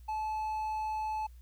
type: tone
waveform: triangle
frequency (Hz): 865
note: A5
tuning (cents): -30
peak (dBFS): -30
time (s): 0.08-1.27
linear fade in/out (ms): 10
effects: added 60 Hz sine -49 dBFS peak until 1.41 s + white hiss -70 dBFS RMS until 1.41 s